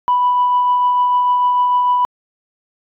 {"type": "tone with tremolo", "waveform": "sine", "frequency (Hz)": 987.8, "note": "B5", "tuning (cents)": 0, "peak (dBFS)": -9, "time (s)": [0.08, 2.05], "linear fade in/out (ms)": 0, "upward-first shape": "triangle", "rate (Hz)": 6.7, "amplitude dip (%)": 30, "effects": ["tanh soft clip ceiling -7 dBFS"]}